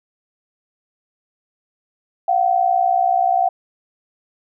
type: tone pair together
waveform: sine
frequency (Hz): 698.5 / 758.7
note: F5 / F#5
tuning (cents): 0 / +43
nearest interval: minor second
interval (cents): 143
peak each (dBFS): -17 / -16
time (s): 2.28-3.49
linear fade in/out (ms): 5
effects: none